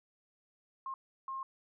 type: tone bursts at uneven times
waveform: sine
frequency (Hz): 1068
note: C6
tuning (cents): +35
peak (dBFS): -37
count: 2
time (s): 0.86-0.94 / 1.28-1.43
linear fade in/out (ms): 2
effects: none

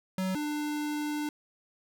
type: tone pair in turn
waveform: square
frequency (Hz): 187.7 / 298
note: F#3 / D4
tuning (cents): +25 / +25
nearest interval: minor sixth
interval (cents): 800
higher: second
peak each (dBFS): -29 / -31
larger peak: first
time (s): 0.18-0.35 / 0.35-1.29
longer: second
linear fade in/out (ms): 2
effects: none

